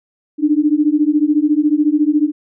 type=beating tone pair; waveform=sine; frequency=292.8 / 306.8 Hz; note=D4 / D#4; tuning=-5 / -24 cents; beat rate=14 Hz; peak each=-14 dBFS; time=0.38-2.32 s; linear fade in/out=50 ms; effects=none